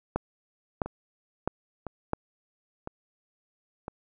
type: two click trains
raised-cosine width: 1 ms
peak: -21 / -12 dBFS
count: 4 / 4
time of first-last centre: 0.86-3.881 / 0.16-2.134 s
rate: 0.993 / 1.52 Hz
effects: none